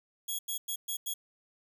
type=tone bursts at uneven times; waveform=5% pulse; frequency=3336 Hz; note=G#7; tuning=7 cents sharp; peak=-25 dBFS; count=5; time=0.28-0.39 / 0.48-0.58 / 0.68-0.76 / 0.88-0.97 / 1.06-1.14 s; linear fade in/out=10 ms; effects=none

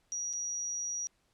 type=tone with dropouts; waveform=sine; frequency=5770 Hz; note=F#8; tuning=44 cents flat; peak=-33 dBFS; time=0.12-1.07 s; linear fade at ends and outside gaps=0 ms; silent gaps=0.33-0.335 s; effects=pink hiss -73 dBFS RMS until 1.33 s + low-pass 10000 Hz 12 dB/octave

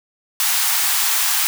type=high-pass noise; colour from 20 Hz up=white; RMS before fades=-18 dBFS; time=0.4-1.47 s; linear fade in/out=0 ms; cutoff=760 Hz; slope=48 dB/octave; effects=none

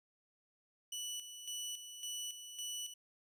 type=tone with tremolo; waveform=20% pulse; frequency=2960 Hz; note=F#7; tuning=in tune; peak=-35 dBFS; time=0.92-2.94 s; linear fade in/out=5 ms; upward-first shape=square; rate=1.8 Hz; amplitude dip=60%; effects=none

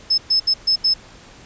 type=tone bursts at uneven times; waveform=sine; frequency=5220 Hz; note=E8; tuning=18 cents flat; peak=-13 dBFS; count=5; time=0.1-0.18 / 0.3-0.4 / 0.47-0.54 / 0.67-0.76 / 0.84-0.94 s; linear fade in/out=10 ms; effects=pink hiss -44 dBFS RMS until 1.45 s + resampled to 16000 Hz

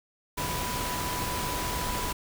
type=tone in noise; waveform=sine; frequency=987.8 Hz; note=B5; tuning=in tune; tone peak=-34 dBFS; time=0.37-2.13 s; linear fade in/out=10 ms; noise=pink; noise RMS=-32 dBFS; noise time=0.37-2.13 s; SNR=-5 dB; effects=none

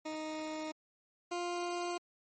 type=tone pair in turn; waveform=20% pulse; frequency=311.1 / 350.5 Hz; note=D#4 / F4; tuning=0 / +6 cents; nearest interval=major second; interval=206 cents; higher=second; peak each=-33 / -30 dBFS; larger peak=second; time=0.05-0.72 / 1.31-1.98 s; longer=neither; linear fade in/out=10 ms; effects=MP3 32 kbps

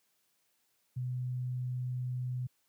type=tone; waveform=sine; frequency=125.7 Hz; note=B2; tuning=31 cents sharp; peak=-32 dBFS; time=0.96-2.47 s; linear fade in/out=10 ms; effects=white hiss -75 dBFS RMS until 2.68 s + high-pass 80 Hz 12 dB/octave

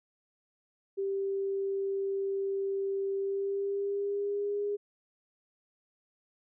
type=tone with pitch glide; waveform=sine; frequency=392 to 409.4 Hz; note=G4 to G#4; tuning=0 to -25 cents; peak=-29 dBFS; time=0.97-4.77 s; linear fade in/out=20 ms; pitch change=+75 cents; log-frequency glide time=3.17-4.64 s; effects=none

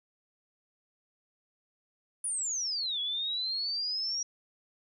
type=exponential two-way sweep; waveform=sine; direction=down then up; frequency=9956 to 3346 to 5730 Hz; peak=-30 dBFS; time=2.24-4.23 s; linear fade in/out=5 ms; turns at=3 s; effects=none

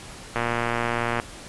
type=click train; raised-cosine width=0.5 ms; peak=-9 dBFS; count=100; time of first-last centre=0.36-1.199 s; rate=118 Hz; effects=pink hiss -41 dBFS RMS until 1.48 s + resampled to 24000 Hz

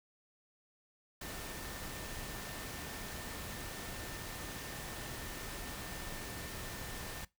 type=tone in noise; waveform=sine; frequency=1798 Hz; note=A6; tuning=37 cents sharp; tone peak=-54 dBFS; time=1.21-7.25 s; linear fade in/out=5 ms; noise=pink; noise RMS=-44 dBFS; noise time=1.21-7.25 s; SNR=-13 dB; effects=noise-tail reverb RT60 0.2 s tail -21 dB re dry

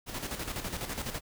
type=noise with tremolo; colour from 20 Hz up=pink; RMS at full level=-35 dBFS; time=0.06-1.21 s; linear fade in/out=50 ms; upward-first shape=square; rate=12 Hz; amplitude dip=55%; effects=none

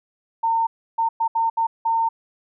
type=tone bursts at uneven times; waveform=sine; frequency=910 Hz; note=A#5; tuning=42 cents flat; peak=-17 dBFS; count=6; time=0.43-0.67 / 0.98-1.09 / 1.2-1.28 / 1.35-1.5 / 1.57-1.67 / 1.85-2.09 s; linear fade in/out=10 ms; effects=none

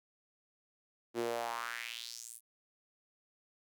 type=tone with high-pass filter sweep; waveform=sawtooth; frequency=117.4 Hz; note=A#2; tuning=13 cents sharp; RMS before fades=-40 dBFS; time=1.14-2.41 s; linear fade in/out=50 ms; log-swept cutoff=310 to 11000 Hz; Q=3.3; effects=none

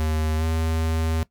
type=tone with pitch glide; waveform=square; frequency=78.3 to 80.59 Hz; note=D#2 to E2; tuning=+11 to -39 cents; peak=-22 dBFS; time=0-1.23 s; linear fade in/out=0 ms; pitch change=+50 cents; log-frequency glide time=0.37-0.44 s; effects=noise-tail reverb RT60 0.1 s tail -18 dB re dry

